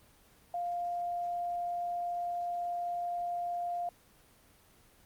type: tone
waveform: sine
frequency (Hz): 700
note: F5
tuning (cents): +4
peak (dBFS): -32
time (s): 0.54-3.89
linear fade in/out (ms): 2
effects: pink hiss -62 dBFS RMS until 5.05 s + Opus 24 kbps